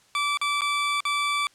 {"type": "tone with dropouts", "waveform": "20% pulse", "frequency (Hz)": 1160, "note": "D6", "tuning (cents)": -22, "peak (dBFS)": -18, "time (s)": [0.15, 1.47], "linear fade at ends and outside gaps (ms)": 1, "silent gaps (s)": [[0.373, 0.414], [0.609, 0.618], [1.005, 1.052]], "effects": ["white hiss -59 dBFS RMS until 1.54 s", "low-pass 8000 Hz 12 dB/octave"]}